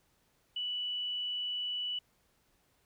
sine tone, 2960 Hz, F#7, in tune, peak -33 dBFS, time 0.56-1.99 s, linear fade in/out 5 ms, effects pink hiss -72 dBFS RMS until 2.85 s

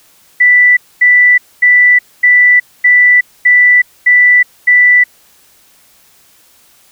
sine tone bursts, 1975.5 Hz, B6, in tune, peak -3 dBFS, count 8, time 0.4-5.04 s, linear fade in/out 10 ms, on 370 ms, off 240 ms, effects white hiss -47 dBFS RMS until 6.91 s

